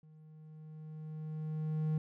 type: tone with level ramp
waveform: triangle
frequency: 155.56 Hz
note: D#3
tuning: in tune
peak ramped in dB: -54 to -27 dBFS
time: 0.03-1.98 s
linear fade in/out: 2 ms
effects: none